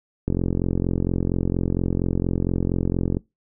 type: click train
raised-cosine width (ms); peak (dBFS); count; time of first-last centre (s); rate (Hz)
3; -9; 129; 0.28-3.169; 44.3
effects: noise-tail reverb RT60 0.2 s tail -23 dB re dry